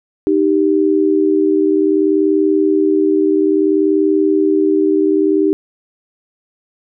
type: tone pair together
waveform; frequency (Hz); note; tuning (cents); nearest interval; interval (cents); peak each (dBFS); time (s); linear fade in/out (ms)
sine; 310 / 390.6; D#4 / G4; -6 / -6; major third; 400; -13; 0.27-5.53; 0
effects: none